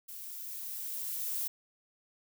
violet noise with level ramp, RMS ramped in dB -45 to -34 dBFS, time 0.08-1.48 s, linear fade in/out 10 ms, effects none

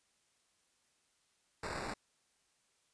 white noise with sample-and-hold, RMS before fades -41 dBFS, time 1.63-1.94 s, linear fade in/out 5 ms, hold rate 3150 Hz, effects white hiss -75 dBFS RMS until 2.93 s + resampled to 22050 Hz

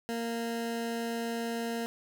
20% pulse tone, 231.7 Hz, A#3, 10 cents flat, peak -27 dBFS, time 0.09-1.86 s, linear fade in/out 0 ms, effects none

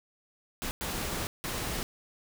pink noise bursts at uneven times, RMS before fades -34 dBFS, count 3, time 0.62-0.71 / 0.81-1.27 / 1.44-1.83 s, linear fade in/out 0 ms, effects none

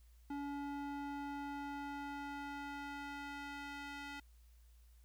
square tone with band-pass filter sweep, 284.3 Hz, C#4, 44 cents sharp, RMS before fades -45 dBFS, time 0.3-4.2 s, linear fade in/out 5 ms, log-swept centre 580 to 2100 Hz, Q 0.89, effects added 58 Hz sine -60 dBFS peak until 5.04 s + white hiss -75 dBFS RMS until 5.04 s

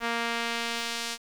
sawtooth tone with band-pass filter sweep, 233.1 Hz, A#3, in tune, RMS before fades -31 dBFS, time 0-1.18 s, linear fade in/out 50 ms, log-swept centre 1700 to 5300 Hz, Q 0.83, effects 8-bit

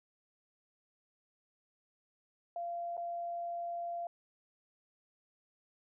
sine tone with dropouts, 689 Hz, F5, 24 cents flat, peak -36 dBFS, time 2.56-4.07 s, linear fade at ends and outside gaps 2 ms, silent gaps 2.969-2.977 s, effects none

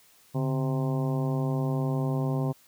harmonic tone with a mistuned harmonic, 130.81 Hz, C3, in tune, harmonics 1 / 2 / 3 / 4 / 5 / 6 / 7 / 8, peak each -26 / -32 / -36 / -38 / -40 / -42 / -43 / -44 dBFS, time 0.34-2.53 s, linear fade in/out 20 ms, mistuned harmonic 1, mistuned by +140 cents, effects white hiss -59 dBFS RMS until 2.67 s

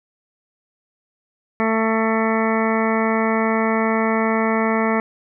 harmonic tone, 222.5 Hz, A3, 20 cents sharp, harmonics 1 / 2 / 3 / 4 / 5 / 6 / 8 / 9 / 10, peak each -20 / -23 / -25 / -26 / -27 / -28 / -29 / -30 / -30 dBFS, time 1.6-5 s, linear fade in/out 0 ms, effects none

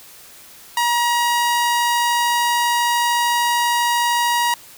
sawtooth tone, 953 Hz, A#5, 38 cents sharp, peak -12 dBFS, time 0.77-4.54 s, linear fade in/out 2 ms, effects white hiss -43 dBFS RMS until 4.77 s

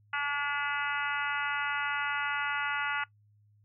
harmonic tone, 287.5 Hz, D4, 37 cents flat, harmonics 3 / 4 / 5 / 6 / 7 / 8 / 9 / 10, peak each -38 / -37 / -32 / -40 / -37 / -46 / -40 / -44 dBFS, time 0.13-3.04 s, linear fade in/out 5 ms, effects noise-tail reverb RT60 0.1 s tail -20 dB re dry + added 104 Hz sine -61 dBFS peak until 3.64 s

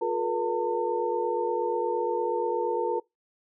sine tone cluster, 355.5 / 431.2 / 479.7 / 902 Hz, F4 / A4 / A#4 / A5, +31 / -35 / +50 / +43 cents, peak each -31 / -31 / -29 / -30 dBFS, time 0.01-3 s, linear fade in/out 10 ms, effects noise-tail reverb RT60 0.2 s tail -25 dB re dry

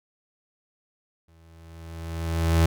35% pulse tone with exponential growth, 82.41 Hz, E2, in tune, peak -14 dBFS, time 1.28-2.66 s, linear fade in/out 5 ms, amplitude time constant 300 ms, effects none

